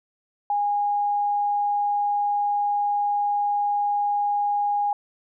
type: tone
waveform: sine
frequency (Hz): 820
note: G#5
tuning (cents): -22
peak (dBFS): -20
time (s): 0.5-4.93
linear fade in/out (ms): 2
effects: none